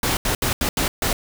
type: noise bursts at uneven times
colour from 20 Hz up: pink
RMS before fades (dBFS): -21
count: 6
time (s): 0.03-0.17 / 0.25-0.35 / 0.42-0.53 / 0.61-0.69 / 0.77-0.88 / 1.02-1.13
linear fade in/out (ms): 2
effects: none